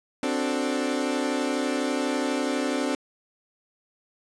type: chord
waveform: 30% pulse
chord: D dominant seventh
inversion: third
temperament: equal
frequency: 261.6 / 293.7 / 370 / 440 Hz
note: C4 / D4 / F#4 / A4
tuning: 0 / 0 / 0 / 0 cents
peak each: -25 / -26 / -31 / -31 dBFS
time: 0.23-2.95 s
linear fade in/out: 2 ms
effects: resampled to 22050 Hz + 9-bit